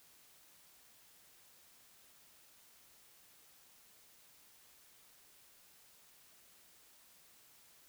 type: silence
effects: white hiss -64 dBFS RMS until 7.88 s